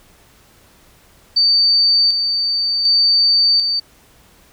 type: tone with tremolo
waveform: sine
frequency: 4592 Hz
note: D8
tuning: 40 cents flat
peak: -10 dBFS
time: 1.36-3.8 s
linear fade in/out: 10 ms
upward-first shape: square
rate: 0.67 Hz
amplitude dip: 45%
effects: pink hiss -50 dBFS RMS until 4.52 s